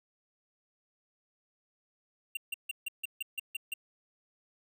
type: tone bursts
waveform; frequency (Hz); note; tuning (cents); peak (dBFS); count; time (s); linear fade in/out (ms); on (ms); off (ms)
square; 2770; F7; -15; -33; 9; 2.35-3.739; 5; 21; 150
effects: none